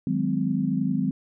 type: chord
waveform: sine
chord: Ab dominant seventh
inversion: second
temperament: equal with one note detuned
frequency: 155.56 / 185 / 207.7 / 257.4 Hz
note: Eb3 / Gb3 / Ab3 / C4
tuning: 0 / 0 / 0 / -28 cents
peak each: -29 / -27 / -28 / -26 dBFS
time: 0.07-1.11 s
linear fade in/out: 2 ms
effects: none